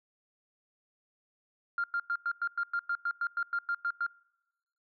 sine tone bursts, 1396.9 Hz, F6, in tune, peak -27 dBFS, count 15, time 1.78-4.065 s, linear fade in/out 2 ms, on 59 ms, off 100 ms, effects noise-tail reverb RT60 1.0 s tail -26 dB re dry + tanh soft clip ceiling -23 dBFS

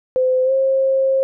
sine tone with pitch glide, 513 to 534.2 Hz, C5 to C5, -34 to +36 cents, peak -13 dBFS, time 0.16-1.23 s, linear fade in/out 0 ms, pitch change +70 cents, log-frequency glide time 0.44-0.52 s, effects none

